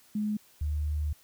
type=tone pair in turn; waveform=sine; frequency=211 / 74.9 Hz; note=G#3 / D2; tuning=+28 / +35 cents; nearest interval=octave + tritone; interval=1793 cents; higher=first; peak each=-27 dBFS; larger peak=neither; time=0.15-0.37 / 0.61-1.13 s; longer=second; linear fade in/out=5 ms; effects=white hiss -60 dBFS RMS until 1.23 s